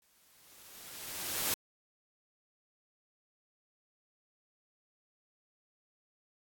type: noise with exponential growth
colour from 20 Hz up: white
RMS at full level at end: -31 dBFS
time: 0.02-1.54 s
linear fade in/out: 1 ms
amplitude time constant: 330 ms
effects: AAC 64 kbps